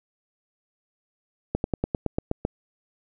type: slowing click train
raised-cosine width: 2 ms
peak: -10 dBFS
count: 9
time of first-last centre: 1.55-2.451 s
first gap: 91 ms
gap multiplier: 1.06
effects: none